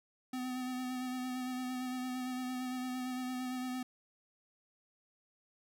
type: tone with vibrato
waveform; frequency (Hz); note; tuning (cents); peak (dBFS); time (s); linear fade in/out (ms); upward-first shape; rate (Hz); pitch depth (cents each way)
square; 253.6; B3; +46; -37; 0.33-3.83; 5; sine; 8.8; 22
effects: none